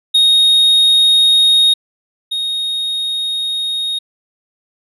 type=tone pair in turn; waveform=triangle; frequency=3729 / 3729 Hz; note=A#7 / A#7; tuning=0 / 0 cents; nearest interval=unison; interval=0 cents; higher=neither; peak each=-6 / -15 dBFS; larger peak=first; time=0.14-1.74 / 2.31-3.99 s; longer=second; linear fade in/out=10 ms; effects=resampled to 32000 Hz